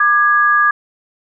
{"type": "tone pair together", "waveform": "sine", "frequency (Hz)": [1194.6, 1661.2], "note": ["D6", "G#6"], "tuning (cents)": [29, 0], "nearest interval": "tritone", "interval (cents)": 571, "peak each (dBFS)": -12, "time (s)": [0, 0.71], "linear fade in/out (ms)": 5, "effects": []}